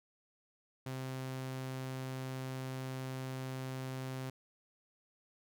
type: tone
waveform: sawtooth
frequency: 130.81 Hz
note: C3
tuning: in tune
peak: -35 dBFS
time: 0.86-4.3 s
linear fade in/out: 5 ms
effects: none